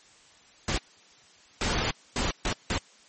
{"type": "noise bursts at uneven times", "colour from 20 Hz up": "pink", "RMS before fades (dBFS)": -27, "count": 5, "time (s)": [[0.68, 0.78], [1.61, 1.91], [2.16, 2.31], [2.45, 2.53], [2.7, 2.78]], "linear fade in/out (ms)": 2, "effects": ["white hiss -56 dBFS RMS until 3.08 s", "MP3 32 kbps"]}